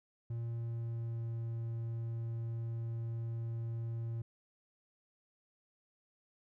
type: tone with pitch glide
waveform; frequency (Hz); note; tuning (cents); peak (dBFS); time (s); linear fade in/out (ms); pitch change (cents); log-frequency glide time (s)
triangle; 116.54 to 115.2; A#2 to A#2; 0 to -20; -34; 0.3-4.22; 5; -20; 0.44-1.37
effects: none